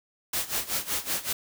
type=noise with tremolo; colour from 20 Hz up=white; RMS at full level=-27 dBFS; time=0.33-1.33 s; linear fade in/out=5 ms; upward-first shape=sine; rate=5.3 Hz; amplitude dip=85%; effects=none